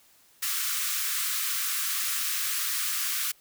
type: high-pass noise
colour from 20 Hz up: white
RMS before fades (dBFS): -29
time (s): 0.42-3.32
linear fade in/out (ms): 10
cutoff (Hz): 1100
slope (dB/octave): 96
effects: white hiss -60 dBFS RMS until 3.4 s